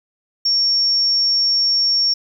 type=tone; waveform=triangle; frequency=5500 Hz; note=F8; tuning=27 cents flat; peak=-10 dBFS; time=0.45-2.14 s; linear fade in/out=10 ms; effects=tanh soft clip ceiling -12 dBFS